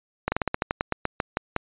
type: slowing click train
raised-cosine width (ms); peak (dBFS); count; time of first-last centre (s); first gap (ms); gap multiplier
0.5; -8; 14; 0.28-1.564; 40; 1.14
effects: resampled to 8000 Hz